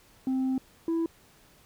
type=tone pair in turn; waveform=sine; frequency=261.6 / 330.4 Hz; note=C4 / E4; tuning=0 / +4 cents; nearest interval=major third; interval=404 cents; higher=second; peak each=-22 dBFS; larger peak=neither; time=0.27-0.58 / 0.88-1.06 s; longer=first; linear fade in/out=2 ms; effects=tanh soft clip ceiling -24 dBFS + pink hiss -59 dBFS RMS until 1.65 s